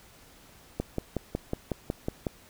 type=click train; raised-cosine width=2 ms; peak=-15 dBFS; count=9; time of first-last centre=0.8-2.268 s; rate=5.45 Hz; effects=pink hiss -55 dBFS RMS until 2.49 s